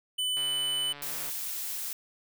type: tone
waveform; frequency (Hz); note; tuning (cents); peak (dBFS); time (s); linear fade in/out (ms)
square; 3000; F#7; +23; -28; 0.18-0.93; 10
type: click train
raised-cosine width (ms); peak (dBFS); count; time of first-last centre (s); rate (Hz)
0.3; -28; 134; 0.37-1.294; 144
type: noise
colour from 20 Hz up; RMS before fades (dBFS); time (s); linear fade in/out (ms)
blue; -35; 1.02-1.93; 2
effects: none